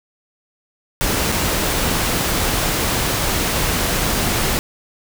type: noise with dropouts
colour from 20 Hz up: pink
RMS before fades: -19 dBFS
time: 1.01-4.59 s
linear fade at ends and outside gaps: 0 ms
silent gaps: 1.318-1.322 s
effects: none